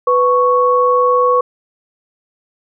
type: tone pair together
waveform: sine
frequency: 496.7 / 1108.7 Hz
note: B4 / C#6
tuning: +10 / 0 cents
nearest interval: octave + major second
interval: 1390 cents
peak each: -12 dBFS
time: 0.07-1.41 s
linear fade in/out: 5 ms
effects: none